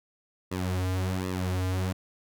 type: tone with flanger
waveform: sawtooth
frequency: 92.5 Hz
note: F#2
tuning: in tune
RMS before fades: -29 dBFS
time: 0.51-1.93 s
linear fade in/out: 10 ms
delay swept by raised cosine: 1.3 to 5.4 ms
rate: 1.3 Hz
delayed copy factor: -1
effects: none